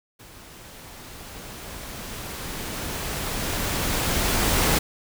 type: noise with level ramp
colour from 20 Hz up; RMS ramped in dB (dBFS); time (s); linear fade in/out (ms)
pink; -46 to -20; 0.19-4.79; 10
effects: none